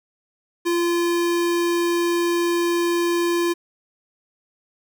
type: tone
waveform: square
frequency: 344.2 Hz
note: F4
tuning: 25 cents flat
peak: -19 dBFS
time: 0.65-3.54 s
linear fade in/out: 20 ms
effects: 9-bit